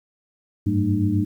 sine tone cluster, 95.3 / 103.1 / 191.7 / 223.4 / 302.9 Hz, G2 / G#2 / G3 / A3 / D#4, -48 / -12 / -38 / +27 / -46 cents, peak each -27 / -22 / -26 / -26 / -23 dBFS, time 0.66-1.25 s, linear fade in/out 10 ms, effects 9-bit

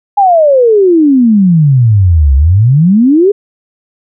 sine exponential two-way sweep, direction down then up, 832 to 65.41 to 423.5 Hz, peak -3 dBFS, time 0.17-3.32 s, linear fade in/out 10 ms, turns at 2.35 s, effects none

